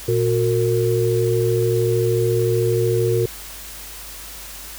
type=tone cluster; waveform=sine; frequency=117.5 / 364.4 / 457.7 Hz; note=A#2 / F#4 / A#4; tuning=+14 / -26 / -32 cents; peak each=-20 dBFS; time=0.08-3.26 s; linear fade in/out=5 ms; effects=added 50 Hz sine -41 dBFS peak until 4.78 s + white hiss -36 dBFS RMS until 4.78 s